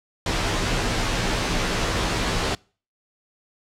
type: noise with comb filter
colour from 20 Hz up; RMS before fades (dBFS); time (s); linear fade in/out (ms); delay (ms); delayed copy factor
pink; -23; 0.26-2.55; 2; 14; -0.85
effects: noise-tail reverb RT60 0.4 s tail -26 dB re dry + low-pass 6000 Hz 12 dB/octave